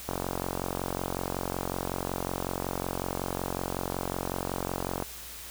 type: click train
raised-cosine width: 1 ms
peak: -16 dBFS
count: 225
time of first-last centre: 0.09-5.024 s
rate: 45.4 Hz
effects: added 60 Hz sine -51 dBFS peak until 5.5 s + white hiss -43 dBFS RMS until 5.5 s